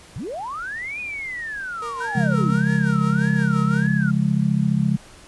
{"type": "linear two-way sweep", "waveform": "sine", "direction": "up then down", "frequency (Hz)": [87.6, 2489, 168.2], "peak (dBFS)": -27, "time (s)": [0.16, 2.57], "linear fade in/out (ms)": 0, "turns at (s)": 1}
{"type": "tone with tremolo", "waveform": "sawtooth", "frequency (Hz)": 466.2, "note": "A#4", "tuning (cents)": 0, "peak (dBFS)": -27, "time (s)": [1.82, 3.87], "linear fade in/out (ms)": 2, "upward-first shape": "sine", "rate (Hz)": 5.8, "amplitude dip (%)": 60}
{"type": "tone with vibrato", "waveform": "sine", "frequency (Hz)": 1480, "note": "F#6", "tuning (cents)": 0, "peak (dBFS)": -26, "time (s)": [2, 4.11], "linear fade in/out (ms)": 10, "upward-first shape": "sine", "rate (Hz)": 1.7, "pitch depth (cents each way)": 250}
{"type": "chord", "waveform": "sine", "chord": "Db major", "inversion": "none", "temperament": "just", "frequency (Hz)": [138.59, 173.24, 207.9], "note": ["Db3", "F3", "Ab3"], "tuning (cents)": [0, -14, 2], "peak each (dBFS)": -21, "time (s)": [2.15, 4.97], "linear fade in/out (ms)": 10}
{"effects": ["pink hiss -46 dBFS RMS until 5.27 s", "resampled to 24000 Hz"]}